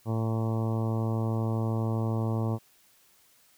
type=harmonic tone; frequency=112.5 Hz; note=A2; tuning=39 cents sharp; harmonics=1 / 2 / 3 / 4 / 5 / 6 / 7 / 8 / 9 / 10; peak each=-27 / -33 / -37 / -39 / -41 / -43 / -44 / -45 / -46 / -47 dBFS; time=0.05-2.59 s; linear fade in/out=50 ms; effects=white hiss -62 dBFS RMS until 3.57 s